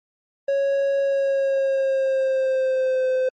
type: tone with pitch glide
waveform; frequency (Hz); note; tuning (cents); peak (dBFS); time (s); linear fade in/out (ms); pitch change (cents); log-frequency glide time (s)
triangle; 553 to 516; C#5 to C5; -4 to -24; -16; 0.48-3.29; 5; -120; 1-3.07
effects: MP3 32 kbps